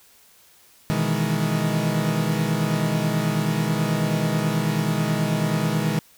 40% pulse chord, E major seventh, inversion second, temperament equal, 123.47 / 155.56 / 164.81 / 207.7 Hz, B2 / D#3 / E3 / G#3, 0 / 0 / 0 / 0 cents, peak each -29 / -23 / -26 / -25 dBFS, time 0.9-5.99 s, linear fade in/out 0 ms, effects white hiss -54 dBFS RMS until 6.17 s

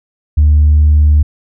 sine tone, 75.1 Hz, D2, 39 cents sharp, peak -3 dBFS, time 0.37-1.23 s, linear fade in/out 10 ms, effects tanh soft clip ceiling -2 dBFS

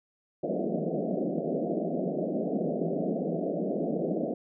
pink band-pass noise, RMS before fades -30 dBFS, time 0.43-4.34 s, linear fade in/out 5 ms, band 160 to 690 Hz, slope 96 dB/octave, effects none

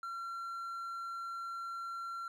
triangle tone, 1365 Hz, F6, 40 cents flat, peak -37 dBFS, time 0.03-2.28 s, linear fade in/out 2 ms, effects none

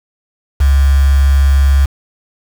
sine tone with quantisation, 69 Hz, C#2, 7 cents flat, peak -6 dBFS, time 0.6-1.86 s, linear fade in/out 10 ms, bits 4, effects none

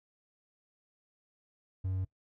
triangle tone, 94 Hz, F#2, 28 cents sharp, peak -29 dBFS, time 1.84-2.05 s, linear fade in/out 10 ms, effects noise-tail reverb RT60 0.1 s tail -20 dB re dry

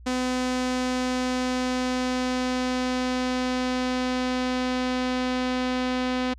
sawtooth tone with low-pass filter sweep, 253.3 Hz, B3, 44 cents sharp, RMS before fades -26 dBFS, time 0.06-6.34 s, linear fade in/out 10 ms, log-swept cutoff 6900 to 4100 Hz, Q 1.2, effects added 60 Hz sine -43 dBFS peak until 6.38 s

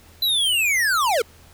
square linear sweep, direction down, 4038 to 415.3 Hz, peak -18 dBFS, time 0.22-1.22 s, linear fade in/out 5 ms, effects added 82 Hz sine -50 dBFS peak until 1.53 s + pink hiss -51 dBFS RMS until 1.53 s

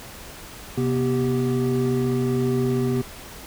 triangle tone cluster, 129.2 / 244.6 / 389 Hz, C3 / B3 / G4, -21 / -16 / -13 cents, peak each -22 dBFS, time 0.77-3.02 s, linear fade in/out 10 ms, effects pink hiss -40 dBFS RMS until 3.46 s

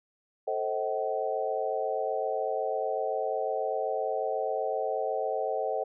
sine chord, A diminished seventh, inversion none, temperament just, 440 / 528 / 633.6 / 760.3 Hz, A4 / C5 / Eb5 / Gb5, 0 / +16 / +31 / +47 cents, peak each -33 dBFS, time 0.47-5.84 s, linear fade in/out 10 ms, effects none

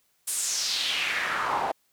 pink noise with band-pass filter sweep, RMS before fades -28 dBFS, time 0.27-1.72 s, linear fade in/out 10 ms, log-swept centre 9900 to 740 Hz, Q 3.1, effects white hiss -69 dBFS RMS until 1.92 s

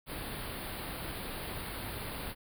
pink band-stop noise, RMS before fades -40 dBFS, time 0.06-2.35 s, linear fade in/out 50 ms, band 4700 to 9000 Hz, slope 96 dB/octave, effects none

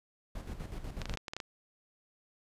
brown noise with tremolo, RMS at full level -39 dBFS, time 0.35-1.16 s, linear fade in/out 5 ms, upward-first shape square, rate 8.1 Hz, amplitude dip 55%
clicks, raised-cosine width 0.2 ms, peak -21 dBFS, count 9, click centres 1.017 / 1.056 / 1.096 / 1.139 / 1.173 / 1.282 / 1.335 / 1.366 / 1.402 s
effects resampled to 32000 Hz

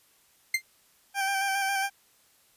40% pulse tone with exponential decay, 2093 Hz, C7, in tune, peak -18 dBFS, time 0.54-0.62 s, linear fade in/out 5 ms, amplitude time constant 17 ms
20% pulse tone with vibrato, 784 Hz, G5, in tune, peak -21 dBFS, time 1.14-1.9 s, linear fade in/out 50 ms, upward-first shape square, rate 7.3 Hz, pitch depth 22 cents each way
effects white hiss -63 dBFS RMS until 2.56 s + resampled to 32000 Hz

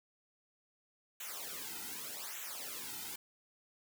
white noise with flanger, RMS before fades -44 dBFS, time 1.2-3.16 s, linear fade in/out 5 ms, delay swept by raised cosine 0.2 to 1.8 ms, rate 0.84 Hz, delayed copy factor -1, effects none

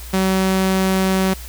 sawtooth tone, 189.5 Hz, F#3, 42 cents sharp, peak -11 dBFS, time 0.13-1.34 s, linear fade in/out 10 ms, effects added 60 Hz sine -32 dBFS peak until 1.48 s + white hiss -38 dBFS RMS until 1.48 s

